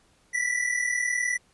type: tone pair together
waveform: square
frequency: 1949 / 1988.8 Hz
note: B6 / B6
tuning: -23 / +12 cents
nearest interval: unison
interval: 35 cents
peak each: -28 dBFS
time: 0.33-1.38 s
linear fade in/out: 20 ms
effects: pink hiss -63 dBFS RMS until 1.53 s + resampled to 24000 Hz